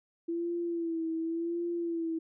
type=tone with vibrato; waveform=sine; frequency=334.2 Hz; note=E4; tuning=24 cents sharp; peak=-30 dBFS; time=0.28-2.19 s; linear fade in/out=10 ms; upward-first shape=sine; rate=0.9 Hz; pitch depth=51 cents each way; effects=none